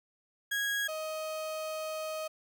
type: tone pair in turn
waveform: 35% pulse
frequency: 1649 / 627.7 Hz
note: G#6 / D#5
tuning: -13 / +15 cents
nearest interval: octave + perfect fourth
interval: 1672 cents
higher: first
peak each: -28 / -33 dBFS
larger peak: first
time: 0.51-0.88 / 0.88-2.28 s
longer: second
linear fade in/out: 10 ms
effects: none